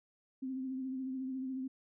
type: tone with vibrato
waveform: sine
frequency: 261.6 Hz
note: C4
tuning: in tune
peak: -36 dBFS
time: 0.42-1.68 s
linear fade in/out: 10 ms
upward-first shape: triangle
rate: 14 Hz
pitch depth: 42 cents each way
effects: none